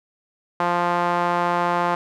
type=tone with band-pass filter; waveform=sawtooth; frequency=174.61 Hz; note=F3; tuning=in tune; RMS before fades=-21 dBFS; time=0.6-1.95 s; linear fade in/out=2 ms; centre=970 Hz; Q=2; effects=none